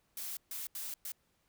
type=noise bursts at uneven times; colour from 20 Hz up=blue; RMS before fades=-41 dBFS; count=4; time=0.17-0.37 / 0.51-0.67 / 0.75-0.94 / 1.05-1.12 s; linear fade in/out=2 ms; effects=pink hiss -75 dBFS RMS until 1.48 s